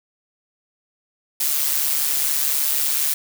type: noise with amplitude modulation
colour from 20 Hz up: blue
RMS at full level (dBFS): -18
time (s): 1.4-3.14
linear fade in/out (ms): 5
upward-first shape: sine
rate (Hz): 144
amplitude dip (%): 60
effects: none